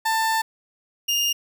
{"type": "tone pair in turn", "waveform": "30% pulse", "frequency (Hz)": [890, 2826], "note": ["A5", "F7"], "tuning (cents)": [20, 20], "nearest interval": "octave + minor sixth", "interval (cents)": 2000, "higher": "second", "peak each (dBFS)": -17, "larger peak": "neither", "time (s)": [[0.05, 0.42], [1.08, 1.33]], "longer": "first", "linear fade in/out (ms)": 10, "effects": []}